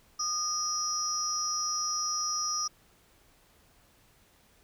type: tone cluster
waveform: sine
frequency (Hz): 1227 / 5200 / 5760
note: D#6 / E8 / F#8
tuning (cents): -25 / -24 / -47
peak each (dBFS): -34 / -33 / -31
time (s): 0.19-2.68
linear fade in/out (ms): 10
effects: tanh soft clip ceiling -20 dBFS + pink hiss -63 dBFS RMS until 4.63 s